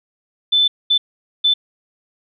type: tone bursts at uneven times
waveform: sine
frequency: 3520 Hz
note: A7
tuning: in tune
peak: -11 dBFS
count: 3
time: 0.52-0.68 / 0.9-0.98 / 1.44-1.54 s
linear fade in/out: 10 ms
effects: none